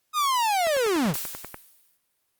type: linear sweep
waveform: 45% pulse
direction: down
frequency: 1259 to 117.2 Hz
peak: -21 dBFS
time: 0.13-1.15 s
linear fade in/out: 50 ms
type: click train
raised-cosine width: 0.5 ms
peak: -20 dBFS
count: 10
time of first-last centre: 0.67-1.544 s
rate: 10.3 Hz
type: noise with exponential decay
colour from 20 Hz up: blue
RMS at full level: -28 dBFS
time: 1.14-1.97 s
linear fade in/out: 0 ms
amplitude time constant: 180 ms
effects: white hiss -73 dBFS RMS until 2.39 s + Opus 48 kbps